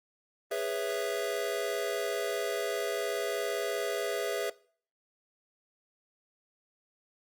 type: chord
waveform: square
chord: C# minor seventh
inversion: second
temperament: equal with one note detuned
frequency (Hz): 411 / 493.9 / 554.4 / 659.3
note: G#4 / B4 / C#5 / E5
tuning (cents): -18 / 0 / 0 / 0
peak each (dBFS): -36 / -37 / -39 / -35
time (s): 0.51-4.5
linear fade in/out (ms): 5
effects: noise-tail reverb RT60 0.5 s tail -21 dB re dry + Opus 32 kbps